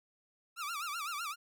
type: tone with vibrato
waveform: sawtooth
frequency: 1267 Hz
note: D#6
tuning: 31 cents sharp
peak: -33 dBFS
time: 0.56-1.36 s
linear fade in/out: 50 ms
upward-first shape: sine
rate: 7.9 Hz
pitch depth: 180 cents each way
effects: none